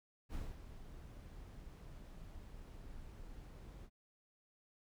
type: noise with ADSR envelope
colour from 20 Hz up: brown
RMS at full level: -42 dBFS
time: 0.29-3.9 s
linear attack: 49 ms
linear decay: 220 ms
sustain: -10 dB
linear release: 59 ms
effects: none